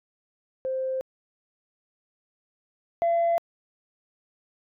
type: tone pair in turn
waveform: sine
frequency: 523.3 / 678.7 Hz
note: C5 / F5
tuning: 0 / -50 cents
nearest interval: perfect fourth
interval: 450 cents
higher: second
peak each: -25 / -18 dBFS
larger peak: second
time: 0.65-1.01 / 3.02-3.38 s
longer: neither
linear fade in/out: 0 ms
effects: tanh soft clip ceiling -18 dBFS